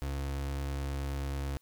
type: tone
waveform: 35% pulse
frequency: 69.3 Hz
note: C#2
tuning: in tune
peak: -31 dBFS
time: 0.02-1.57 s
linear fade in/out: 0 ms
effects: white hiss -71 dBFS RMS until 1.61 s